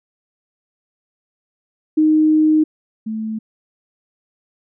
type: tone pair in turn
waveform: sine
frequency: 310 / 219.2 Hz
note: D#4 / A3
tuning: -6 / -6 cents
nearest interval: tritone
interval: 600 cents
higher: first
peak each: -10 / -21 dBFS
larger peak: first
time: 1.97-2.64 / 3.06-3.39 s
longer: first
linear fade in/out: 10 ms
effects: none